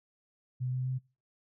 sine tone with pitch steps, 126.7 / 128.1 / 129.51 Hz, B2 / C3 / C3, +45 / -36 / -17 cents, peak -30 dBFS, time 0.6-0.99 s, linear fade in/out 20 ms, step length 130 ms, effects noise-tail reverb RT60 0.3 s tail -22 dB re dry

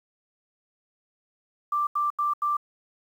sine tone bursts, 1178 Hz, D6, 5 cents sharp, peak -22 dBFS, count 4, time 1.72-2.569 s, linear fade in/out 5 ms, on 150 ms, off 83 ms, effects 9-bit

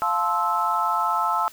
sine chord, F major seventh, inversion none, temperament just, 698.5 / 873.1 / 1047.7 / 1309.6 Hz, F5 / A5 / C6 / E6, 0 / -14 / +2 / -12 cents, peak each -29 / -25 / -27 / -23 dBFS, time 0.02-1.48 s, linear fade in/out 0 ms, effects white hiss -47 dBFS RMS until 1.52 s

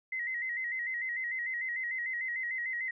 sine tone with vibrato, 1975.5 Hz, B6, in tune, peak -32 dBFS, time 0.12-2.91 s, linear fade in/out 5 ms, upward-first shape square, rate 6.7 Hz, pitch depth 67 cents each way, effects none

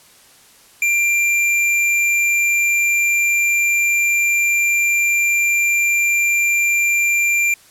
sine tone with hard clipping, 2375 Hz, D7, 19 cents sharp, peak -15 dBFS, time 0.82-7.54 s, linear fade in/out 2 ms, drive 14 dB, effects white hiss -48 dBFS RMS until 7.7 s + low-pass 12000 Hz 12 dB/octave

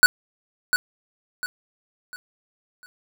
square tone with echo, 1481 Hz, F#6, 1 cent sharp, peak -8 dBFS, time 0.03-0.06 s, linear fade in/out 0 ms, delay 700 ms, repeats 4, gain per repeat -9 dB, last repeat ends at 2.86 s, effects none

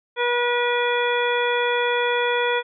harmonic tone, 483.9 Hz, B4, 35 cents flat, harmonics 1 / 2 / 3 / 4 / 5 / 7, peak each -22 / -25 / -27 / -28 / -29 / -30 dBFS, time 0.16-2.63 s, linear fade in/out 50 ms, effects none

